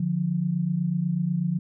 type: tone pair together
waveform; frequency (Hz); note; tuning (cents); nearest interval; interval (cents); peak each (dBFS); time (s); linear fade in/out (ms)
sine; 148.8 / 176.95; D3 / F3; +23 / +23; minor third; 300; -27 / -24; 0-1.59; 5
effects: none